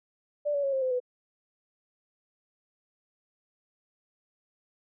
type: tone with pitch steps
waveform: sine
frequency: 587.3 / 568.3 / 549.9 / 532.1 / 514.8 / 498.2 Hz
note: D5 / C#5 / C#5 / C5 / C5 / B4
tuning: 0 / +43 / -14 / +29 / -28 / +15 cents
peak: -25 dBFS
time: 0.45-1.002 s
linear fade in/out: 20 ms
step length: 92 ms
effects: none